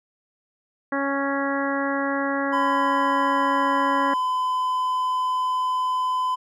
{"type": "harmonic tone", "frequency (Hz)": 277.2, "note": "C#4", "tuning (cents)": 0, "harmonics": [1, 2, 3, 4, 5, 6, 7], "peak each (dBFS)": [-26, -28, -32, -30, -33, -30, -34], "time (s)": [0.92, 4.14], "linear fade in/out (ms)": 5}
{"type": "tone", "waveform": "triangle", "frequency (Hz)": 1014, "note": "B5", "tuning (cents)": 45, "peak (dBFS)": -19, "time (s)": [2.52, 6.36], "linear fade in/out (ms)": 20}
{"effects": []}